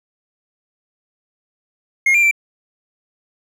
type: tone with pitch steps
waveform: triangle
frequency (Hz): 2143 / 2382 / 2343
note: C7 / D7 / D7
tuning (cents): +41 / +24 / -5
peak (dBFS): -9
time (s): 2.06-2.312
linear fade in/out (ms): 5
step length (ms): 84
effects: none

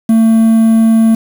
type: tone with quantisation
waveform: triangle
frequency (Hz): 224.3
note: A3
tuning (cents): +34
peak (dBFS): -3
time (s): 0.09-1.15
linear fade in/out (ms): 5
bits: 5
effects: none

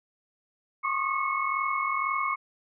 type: tone cluster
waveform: sine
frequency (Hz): 1073 / 1115 / 1219 / 2196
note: C6 / C#6 / D#6 / C#7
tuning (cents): +43 / +10 / -36 / -17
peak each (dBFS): -31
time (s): 0.83-2.36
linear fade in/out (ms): 20
effects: none

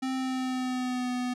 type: tone with pitch glide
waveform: square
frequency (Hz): 261.6 to 248.6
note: C4 to B3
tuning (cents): 0 to +12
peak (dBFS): -29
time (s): 0.02-1.34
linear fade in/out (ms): 10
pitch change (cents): -88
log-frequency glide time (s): 0.15-1.11
effects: low-pass 8000 Hz 12 dB/octave

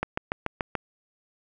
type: click train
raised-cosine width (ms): 0.5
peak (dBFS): -11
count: 6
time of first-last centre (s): 0.03-0.753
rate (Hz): 6.92
effects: none

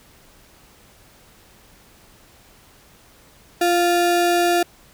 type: ring-modulated tone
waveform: square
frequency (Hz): 523.3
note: C5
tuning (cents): 0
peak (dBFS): -13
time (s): 3.61-4.63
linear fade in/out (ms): 5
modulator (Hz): 176
effects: pink hiss -51 dBFS RMS until 4.93 s

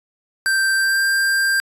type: tone with pitch glide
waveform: square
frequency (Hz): 1568 to 1586.2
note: G6 to G6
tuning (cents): 0 to +20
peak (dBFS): -16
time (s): 0.46-1.6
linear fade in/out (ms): 0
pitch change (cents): +20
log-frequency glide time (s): 0.75-1.05
effects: resampled to 32000 Hz

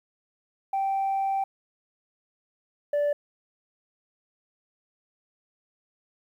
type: tone pair in turn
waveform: sine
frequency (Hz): 780 / 582.9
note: G5 / D5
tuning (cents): -9 / -13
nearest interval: perfect fourth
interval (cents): 504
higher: first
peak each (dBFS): -22 / -19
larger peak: second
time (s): 0.73-1.44 / 2.93-3.13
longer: first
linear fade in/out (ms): 5
effects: tanh soft clip ceiling -21 dBFS + 10-bit

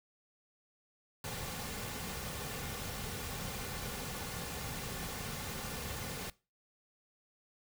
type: noise with comb filter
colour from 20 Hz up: pink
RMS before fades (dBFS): -41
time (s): 1.24-6.3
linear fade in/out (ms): 2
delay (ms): 3.1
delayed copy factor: -0.5
effects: noise-tail reverb RT60 0.3 s tail -21 dB re dry

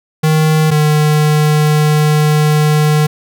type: tone pair in turn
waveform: square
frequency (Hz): 156 / 151.56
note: D#3 / D#3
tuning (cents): +5 / -45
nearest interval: unison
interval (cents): 50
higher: first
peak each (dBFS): -9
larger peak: neither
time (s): 0.23-0.71 / 0.71-3.07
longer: second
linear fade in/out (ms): 10
effects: none

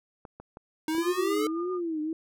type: clicks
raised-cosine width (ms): 1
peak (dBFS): -29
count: 4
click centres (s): 0.252 / 0.4 / 0.571 / 0.95
type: exponential sweep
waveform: square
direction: up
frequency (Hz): 310 to 440.6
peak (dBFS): -27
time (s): 0.88-1.47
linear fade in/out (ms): 2
type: tone with vibrato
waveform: sine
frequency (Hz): 334.7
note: E4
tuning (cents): +26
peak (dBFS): -28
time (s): 0.98-2.13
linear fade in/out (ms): 2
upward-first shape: triangle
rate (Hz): 1.7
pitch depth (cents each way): 180
type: tone with tremolo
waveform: sine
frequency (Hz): 1212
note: D#6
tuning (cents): -46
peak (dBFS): -35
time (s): 1.01-1.81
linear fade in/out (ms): 50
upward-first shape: triangle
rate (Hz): 7.2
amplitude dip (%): 60
effects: none

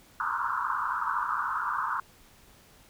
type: band-pass noise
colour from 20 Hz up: pink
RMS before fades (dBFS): -30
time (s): 0.2-2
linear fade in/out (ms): 2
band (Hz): 930 to 1500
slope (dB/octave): 96
effects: pink hiss -57 dBFS RMS until 2.89 s

